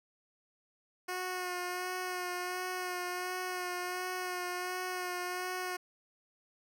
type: tone with vibrato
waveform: 10% pulse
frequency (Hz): 362.6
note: F#4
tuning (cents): -35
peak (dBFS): -27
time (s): 1.08-5.77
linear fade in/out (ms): 10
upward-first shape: sine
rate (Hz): 1.4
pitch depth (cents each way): 22
effects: none